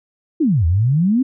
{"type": "exponential two-way sweep", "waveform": "sine", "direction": "down then up", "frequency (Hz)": [350, 78.5, 272.9], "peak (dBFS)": -12, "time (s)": [0.4, 1.23], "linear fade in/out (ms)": 10, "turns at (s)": 0.66, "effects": []}